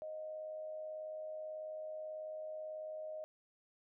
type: tone with amplitude modulation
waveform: sine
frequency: 622.3 Hz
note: D#5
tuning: in tune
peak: -40 dBFS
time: 0.02-3.24 s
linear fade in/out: 0 ms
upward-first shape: sine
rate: 98.3 Hz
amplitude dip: 40%
effects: none